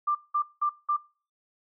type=tone bursts; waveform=sine; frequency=1186 Hz; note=D6; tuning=17 cents sharp; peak=-22 dBFS; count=4; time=0.07-0.968 s; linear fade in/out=10 ms; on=82 ms; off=190 ms; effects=noise-tail reverb RT60 0.4 s tail -23 dB re dry